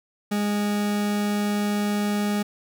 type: tone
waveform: 40% pulse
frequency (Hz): 206.5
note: G#3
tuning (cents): -10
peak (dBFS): -21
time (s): 0.31-2.43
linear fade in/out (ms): 10
effects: none